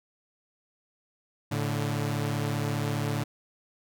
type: tone pair together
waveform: sawtooth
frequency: 110 / 145.08 Hz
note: A2 / D3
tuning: 0 / -21 cents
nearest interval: perfect fourth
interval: 479 cents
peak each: -26 dBFS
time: 1.51-3.24 s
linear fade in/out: 10 ms
effects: none